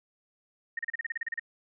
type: tone bursts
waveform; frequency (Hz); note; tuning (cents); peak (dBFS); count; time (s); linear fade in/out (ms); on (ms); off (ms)
sine; 1849; A#6; -15; -29; 12; 0.77-1.396; 5; 21; 34
effects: none